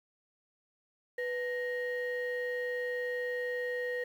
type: tone pair together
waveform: sine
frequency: 493.9 / 1870.1 Hz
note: B4 / A#6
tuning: 0 / +5 cents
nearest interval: octave + major seventh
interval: 2305 cents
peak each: -32 / -35 dBFS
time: 1.18-4.04 s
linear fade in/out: 5 ms
effects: tanh soft clip ceiling -28 dBFS + 10-bit